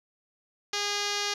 5% pulse tone with low-pass filter, 409.1 Hz, G#4, 26 cents flat, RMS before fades -30 dBFS, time 0.73-1.34 s, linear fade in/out 5 ms, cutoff 6400 Hz, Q 2.2, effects none

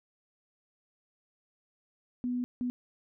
sine tone bursts at uneven times, 246.9 Hz, B3, in tune, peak -29 dBFS, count 2, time 2.24-2.44 / 2.61-2.7 s, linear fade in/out 0 ms, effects none

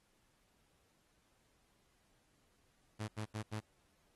sawtooth tone bursts, 107.9 Hz, A2, 33 cents flat, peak -35 dBFS, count 4, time 2.99-3.606 s, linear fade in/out 20 ms, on 94 ms, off 80 ms, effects pink hiss -75 dBFS RMS until 4.15 s + AAC 32 kbps

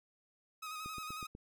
sawtooth tone with vibrato, 1259 Hz, D#6, 20 cents sharp, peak -38 dBFS, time 0.62-1.27 s, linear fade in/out 10 ms, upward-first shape square, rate 11 Hz, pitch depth 29 cents each way
click train, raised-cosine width 3 ms, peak -35 dBFS, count 5, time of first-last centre 0.86-1.351 s, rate 8.15 Hz
effects none

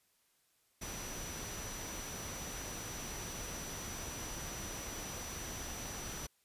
sine tone in noise, 5910 Hz, F#8, 3 cents flat, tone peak -47 dBFS, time 0.81-6.27 s, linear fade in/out 10 ms, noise pink, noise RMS -44 dBFS, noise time 0.81-6.27 s, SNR -6 dB, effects white hiss -74 dBFS RMS until 6.44 s + resampled to 32000 Hz

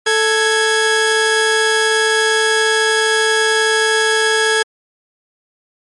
sawtooth tone pair together, 440 / 1661.2 Hz, A4 / G#6, 0 / 0 cents, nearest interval octave + major seventh, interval 2300 cents, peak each -11 dBFS, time 0.06-4.63 s, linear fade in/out 10 ms, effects MP3 48 kbps

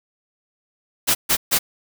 white noise bursts, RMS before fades -17 dBFS, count 3, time 1.07-1.59 s, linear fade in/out 20 ms, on 80 ms, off 140 ms, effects none

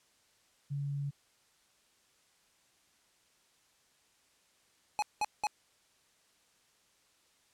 sine tone, 141.7 Hz, C#3, 38 cents sharp, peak -33 dBFS, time 0.7-1.11 s, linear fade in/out 20 ms
square tone bursts, 842 Hz, G#5, 24 cents sharp, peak -29 dBFS, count 3, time 4.99-5.469 s, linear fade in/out 0 ms, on 33 ms, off 190 ms
effects white hiss -69 dBFS RMS until 7.53 s + low-pass 9000 Hz 12 dB/octave

